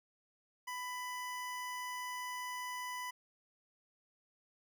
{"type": "tone", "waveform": "25% pulse", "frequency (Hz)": 995, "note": "B5", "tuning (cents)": 13, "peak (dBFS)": -36, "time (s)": [0.67, 3.11], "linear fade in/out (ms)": 10, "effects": []}